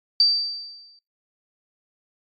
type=tone with exponential decay; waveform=sine; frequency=4652 Hz; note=D8; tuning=17 cents flat; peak=-11 dBFS; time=0.2-0.99 s; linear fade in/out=2 ms; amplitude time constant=170 ms; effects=noise-tail reverb RT60 0.2 s tail -23 dB re dry + MP3 32 kbps